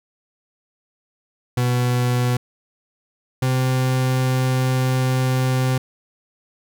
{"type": "tone pair in turn", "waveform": "40% pulse", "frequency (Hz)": [123.5, 129.14], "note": ["B2", "C3"], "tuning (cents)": [0, -22], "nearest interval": "minor second", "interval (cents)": 78, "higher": "second", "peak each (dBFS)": -16, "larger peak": "neither", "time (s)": [[1.57, 2.37], [3.42, 5.78]], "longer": "second", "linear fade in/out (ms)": 5, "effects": []}